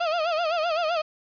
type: tone with vibrato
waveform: 35% pulse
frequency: 658 Hz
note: E5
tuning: 3 cents flat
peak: -21 dBFS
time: 0-1.02 s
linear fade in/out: 10 ms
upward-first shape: sine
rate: 7.8 Hz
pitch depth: 120 cents each way
effects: resampled to 11025 Hz + 8-bit